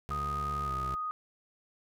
25% pulse tone with pitch glide, 71.6 to 65.28 Hz, D2 to C2, -43 to -3 cents, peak -33 dBFS, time 0.09-0.95 s, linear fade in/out 0 ms, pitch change -160 cents, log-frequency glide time 0.64-0.72 s
sine tone, 1244.5 Hz, D#6, in tune, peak -32 dBFS, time 0.11-1.11 s, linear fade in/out 0 ms
effects none

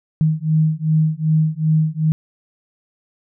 sine beating tone pair, 155.56 / 158.16 Hz, D#3 / D#3, 0 / +29 cents, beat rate 2.6 Hz, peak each -17 dBFS, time 0.21-2.12 s, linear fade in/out 0 ms, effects none

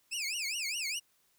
20% pulse tone with vibrato, 2503 Hz, D#7, 10 cents sharp, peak -28 dBFS, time 0.11-1 s, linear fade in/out 20 ms, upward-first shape triangle, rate 4.9 Hz, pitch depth 300 cents each way, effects white hiss -71 dBFS RMS until 1.38 s

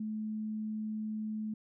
sine tone, 215.8 Hz, A3, 33 cents flat, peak -34 dBFS, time 0-1.54 s, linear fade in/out 5 ms, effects none

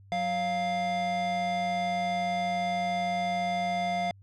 square tone pair together, 184 / 698.5 Hz, F#3 / F5, -9 / 0 cents, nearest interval octave + major seventh, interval 2309 cents, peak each -36 / -28 dBFS, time 0.12-4.11 s, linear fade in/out 0 ms, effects added 98 Hz sine -51 dBFS peak until 4.22 s + low-pass 4000 Hz 12 dB/octave

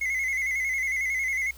triangle tone with vibrato, 2100 Hz, C7, 6 cents sharp, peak -23 dBFS, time 0.01-1.51 s, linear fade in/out 5 ms, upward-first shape square, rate 11 Hz, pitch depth 55 cents each way, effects added 60 Hz sine -47 dBFS peak until 1.57 s + white hiss -52 dBFS RMS until 1.57 s

